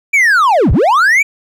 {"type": "linear two-way sweep", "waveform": "triangle", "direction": "down then up", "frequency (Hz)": [2372, 39, 2372], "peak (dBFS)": -5, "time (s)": [0.13, 1.23], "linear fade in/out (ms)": 10, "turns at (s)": 0.72, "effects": []}